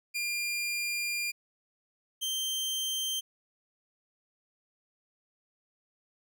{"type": "tone pair in turn", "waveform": "sawtooth", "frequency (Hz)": [2400, 3140], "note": ["D7", "G7"], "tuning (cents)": [37, 2], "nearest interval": "perfect fourth", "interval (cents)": 465, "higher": "second", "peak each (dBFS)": -27, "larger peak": "neither", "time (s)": [[0.14, 1.32], [2.21, 3.21]], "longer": "first", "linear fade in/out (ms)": 20, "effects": []}